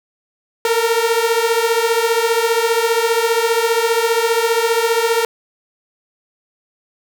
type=beating tone pair; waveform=sawtooth; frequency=452.5 / 467.5 Hz; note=A4 / A#4; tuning=+48 / +5 cents; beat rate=15 Hz; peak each=-13 dBFS; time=0.65-5.25 s; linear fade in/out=2 ms; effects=none